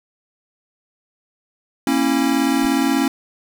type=chord; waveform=square; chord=A# diminished; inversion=none; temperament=equal with one note detuned; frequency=233.1 / 273.1 / 329.6 Hz; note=A#3 / C#4 / E4; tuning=0 / -26 / 0 cents; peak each=-23 / -18 / -23 dBFS; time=1.87-3.08 s; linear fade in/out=2 ms
type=noise with exponential growth; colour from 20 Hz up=brown; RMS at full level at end=-36 dBFS; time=2.51-2.66 s; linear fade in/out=1 ms; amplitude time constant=31 ms
effects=none